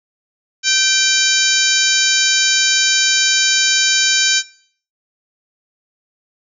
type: harmonic tone with a mistuned harmonic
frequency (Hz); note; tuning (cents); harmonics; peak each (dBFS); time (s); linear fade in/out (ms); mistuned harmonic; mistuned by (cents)
774; G5; -22; 2 / 3 / 4 / 5 / 6 / 7 / 8 / 9; -20 / -20 / -20 / -20 / -20 / -20 / -20 / -20; 0.63-4.43; 50; 3; +36
effects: noise-tail reverb RT60 0.5 s tail -18 dB re dry